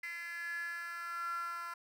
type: tone with high-pass filter sweep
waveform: 10% pulse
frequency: 341.5 Hz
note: F4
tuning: 39 cents flat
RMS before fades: -41 dBFS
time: 0.03-1.74 s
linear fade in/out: 5 ms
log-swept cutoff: 2000 to 1200 Hz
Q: 9.7
effects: none